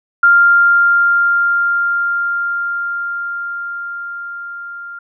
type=tone with level ramp; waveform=sine; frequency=1396 Hz; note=F6; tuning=1 cent flat; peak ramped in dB=-5 to -27 dBFS; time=0.23-4.99 s; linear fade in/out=5 ms; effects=none